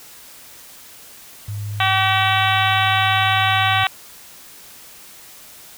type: tone with pitch glide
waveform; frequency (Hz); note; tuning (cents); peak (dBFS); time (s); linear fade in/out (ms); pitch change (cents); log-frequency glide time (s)
sine; 103.5 to 104.1; G#2 to G#2; -5 to +5; -24; 1.48-3.84; 5; +10; 1.58-2.37
type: harmonic tone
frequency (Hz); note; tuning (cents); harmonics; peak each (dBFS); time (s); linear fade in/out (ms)
382; G4; -45; 2 / 3 / 4 / 5 / 6 / 7 / 8 / 9 / 10; -20 / -22 / -23 / -24 / -25 / -25 / -26 / -27 / -27; 1.8-3.87; 2
effects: white hiss -42 dBFS RMS until 5.77 s